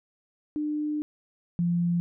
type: tone pair in turn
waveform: sine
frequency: 300.3 / 172.94 Hz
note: D4 / F3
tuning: +39 / -17 cents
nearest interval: minor seventh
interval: 956 cents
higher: first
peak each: -26 / -22 dBFS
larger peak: second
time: 0.56-1.02 / 1.59-2 s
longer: first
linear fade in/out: 0 ms
effects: none